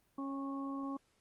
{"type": "harmonic tone with a mistuned harmonic", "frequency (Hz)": 274.8, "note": "C#4", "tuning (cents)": -15, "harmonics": [1, 2, 3, 4], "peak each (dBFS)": [-38, -50, -51, -45], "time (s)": [0.18, 0.97], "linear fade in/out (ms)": 5, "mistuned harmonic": 3, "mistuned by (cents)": -18, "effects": ["pink hiss -74 dBFS RMS until 1.2 s", "Opus 32 kbps"]}